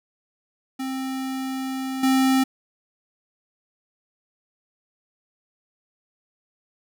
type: tone with level steps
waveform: square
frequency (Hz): 263.8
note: C4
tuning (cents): +14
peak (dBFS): -27 / -17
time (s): 0.79-2.44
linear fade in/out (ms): 10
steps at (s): 2.03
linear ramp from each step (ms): 5
effects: none